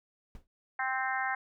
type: noise with exponential decay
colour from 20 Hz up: brown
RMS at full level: -41 dBFS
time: 0.35-0.47 s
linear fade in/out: 1 ms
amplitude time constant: 26 ms
type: harmonic tone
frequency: 261.6 Hz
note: C4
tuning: in tune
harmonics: 3 / 4 / 5 / 6 / 7 / 8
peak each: -34 / -38 / -40 / -35 / -36 / -41 dBFS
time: 0.79-1.35 s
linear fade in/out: 5 ms
effects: none